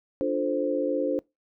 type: chord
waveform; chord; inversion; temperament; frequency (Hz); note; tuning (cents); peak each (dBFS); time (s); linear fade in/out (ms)
sine; D minor seventh; none; equal; 293.7 / 349.2 / 440 / 523.3; D4 / F4 / A4 / C5; 0 / 0 / 0 / 0; -28 / -32 / -31 / -27; 0.21-1.19; 0
effects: noise-tail reverb RT60 0.2 s tail -23 dB re dry